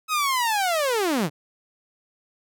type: linear sweep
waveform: sawtooth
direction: down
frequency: 1287 to 130 Hz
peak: -17 dBFS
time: 0.08-1.3 s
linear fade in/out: 50 ms
effects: none